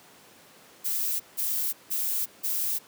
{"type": "noise bursts", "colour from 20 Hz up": "violet", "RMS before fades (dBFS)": -28, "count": 4, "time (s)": [0.84, 2.79], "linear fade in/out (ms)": 20, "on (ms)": 360, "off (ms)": 170, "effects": ["pink hiss -53 dBFS RMS until 2.87 s", "high-pass 200 Hz 12 dB/octave"]}